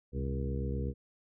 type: harmonic tone with a mistuned harmonic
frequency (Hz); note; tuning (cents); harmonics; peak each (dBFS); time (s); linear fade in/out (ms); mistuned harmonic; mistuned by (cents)
68; C#2; -33; 1 / 2 / 3 / 4 / 5 / 6 / 7; -34 / -37 / -40 / -44 / -47 / -44 / -43; 0.12-0.94; 50; 2; -87
effects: none